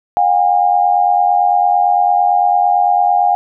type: tone pair together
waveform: sine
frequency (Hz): 717 / 805.9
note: F5 / G5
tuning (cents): +45 / +48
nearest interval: major second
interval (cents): 203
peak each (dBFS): -12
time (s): 0.17-3.35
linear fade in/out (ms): 0
effects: none